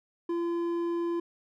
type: tone with hard clipping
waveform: sine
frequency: 341.1 Hz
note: F4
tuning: 41 cents flat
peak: -29 dBFS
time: 0.29-1.2 s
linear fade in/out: 5 ms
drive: 6 dB
effects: none